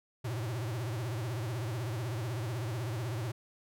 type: tone with vibrato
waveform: square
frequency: 116.54 Hz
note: A#2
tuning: in tune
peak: -34 dBFS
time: 0.24-3.32 s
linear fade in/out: 10 ms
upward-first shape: triangle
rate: 16 Hz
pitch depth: 250 cents each way
effects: none